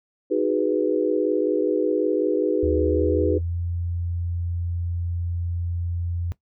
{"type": "chord", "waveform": "sine", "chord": "G# minor seventh", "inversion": "second", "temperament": "equal", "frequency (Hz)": [311.1, 370, 415.3, 493.9], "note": ["D#4", "F#4", "G#4", "B4"], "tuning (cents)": [0, 0, 0, 0], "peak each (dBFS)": -24, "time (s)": [0.3, 3.39], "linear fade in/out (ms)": 20}
{"type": "tone with pitch glide", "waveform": "sine", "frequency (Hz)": [77.78, 86.3], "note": ["D#2", "F2"], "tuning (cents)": [0, -20], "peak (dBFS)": -24, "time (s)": [2.63, 6.32], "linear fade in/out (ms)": 0, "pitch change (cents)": 180, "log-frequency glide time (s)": [2.79, 3.57]}
{"effects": ["noise-tail reverb RT60 0.1 s tail -17 dB re dry"]}